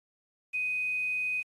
sine tone with quantisation, 2500 Hz, D#7, 8 cents sharp, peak -28 dBFS, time 0.53-1.43 s, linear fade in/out 20 ms, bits 9, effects AAC 32 kbps

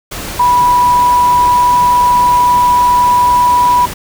sine tone in noise, 981 Hz, B5, 12 cents flat, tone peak -6 dBFS, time 0.39-3.86 s, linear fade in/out 10 ms, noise pink, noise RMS -23 dBFS, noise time 0.11-3.94 s, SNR +14 dB, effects none

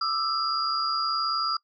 sine tone cluster, 1186 / 1325 / 4831 Hz, D6 / E6 / D8, +17 / +9 / +48 cents, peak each -31 / -27 / -28 dBFS, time 0.01-1.57 s, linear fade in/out 5 ms, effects noise-tail reverb RT60 0.1 s tail -24 dB re dry

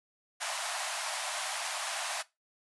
pink band-pass noise, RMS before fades -36 dBFS, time 0.4-2.23 s, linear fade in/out 20 ms, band 610 to 11000 Hz, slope 96 dB/octave, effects noise-tail reverb RT60 0.2 s tail -18 dB re dry

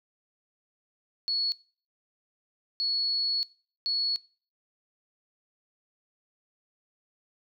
sine tone bursts at uneven times, 4380 Hz, C#8, 22 cents flat, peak -26 dBFS, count 3, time 1.28-1.52 / 2.8-3.43 / 3.86-4.16 s, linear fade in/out 0 ms, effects noise-tail reverb RT60 0.4 s tail -21 dB re dry

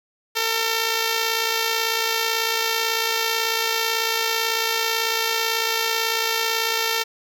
5% pulse tone with amplitude modulation, 451.8 Hz, A4, 46 cents sharp, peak -7 dBFS, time 0.35-7.04 s, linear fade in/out 20 ms, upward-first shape sine, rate 58.1 Hz, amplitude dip 40%, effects none

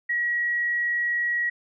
sine tone, 1912 Hz, A#6, 43 cents sharp, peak -22 dBFS, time 0.09-1.5 s, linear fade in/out 10 ms, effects none

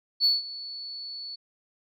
sine tone with ADSR envelope, 4435 Hz, C#8, in tune, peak -16 dBFS, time 0.2-1.36 s, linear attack 48 ms, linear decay 170 ms, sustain -19 dB, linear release 15 ms, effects tanh soft clip ceiling -14 dBFS

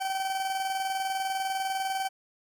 40% pulse tone with tremolo, 770 Hz, G5, 31 cents flat, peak -26 dBFS, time 0-2.09 s, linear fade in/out 20 ms, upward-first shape square, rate 20 Hz, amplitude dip 35%, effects none

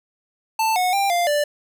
square tone with pitch steps, 885 / 731 / 793 / 697 / 588 Hz, A5 / F#5 / G5 / F5 / D5, +10 / -21 / +20 / -4 / +2 cents, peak -18 dBFS, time 0.59-1.44 s, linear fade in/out 5 ms, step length 170 ms, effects none

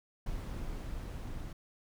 brown noise with level ramp, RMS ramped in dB -38 to -41 dBFS, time 0.26-1.53 s, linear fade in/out 5 ms, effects none

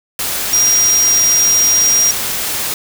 sine tone in noise, 5700 Hz, F8, 34 cents sharp, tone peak -9 dBFS, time 0.53-2.11 s, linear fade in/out 2 ms, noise white, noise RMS -19 dBFS, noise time 0.19-2.74 s, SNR +7 dB, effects none

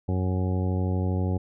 harmonic tone, 92.5 Hz, F#2, in tune, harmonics 1 / 2 / 3 / 4 / 5 / 6 / 8 / 9, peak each -24 / -30 / -34 / -36 / -38 / -40 / -42 / -43 dBFS, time 0.08-1.38 s, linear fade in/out 10 ms, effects none

